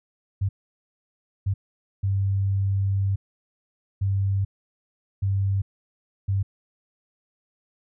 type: tone bursts at uneven times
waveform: sine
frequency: 98 Hz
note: G2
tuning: in tune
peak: -20 dBFS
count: 6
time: 0.41-0.49 / 1.46-1.54 / 2.03-3.16 / 4.01-4.45 / 5.22-5.62 / 6.28-6.43 s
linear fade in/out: 10 ms
effects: none